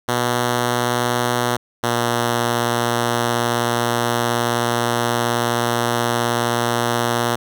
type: tone pair in turn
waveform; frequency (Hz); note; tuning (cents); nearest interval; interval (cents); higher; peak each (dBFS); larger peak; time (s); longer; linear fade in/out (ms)
5% pulse; 121.3 / 118.94; B2 / A#2; -31 / +35; unison; 34; first; -6 / -6; neither; 0.08-1.57 / 1.83-7.36; second; 10
effects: none